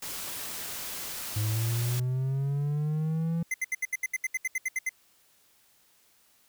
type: noise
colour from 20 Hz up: white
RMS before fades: -37 dBFS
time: 0.02-2 s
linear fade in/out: 5 ms
type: linear sweep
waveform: triangle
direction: up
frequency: 104.9 to 168.7 Hz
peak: -24 dBFS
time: 1.36-3.43 s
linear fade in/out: 5 ms
type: tone bursts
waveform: square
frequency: 2058 Hz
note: C7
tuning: 29 cents flat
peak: -27 dBFS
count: 14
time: 3.51-4.893 s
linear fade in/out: 5 ms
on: 31 ms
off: 73 ms
effects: white hiss -64 dBFS RMS until 6.48 s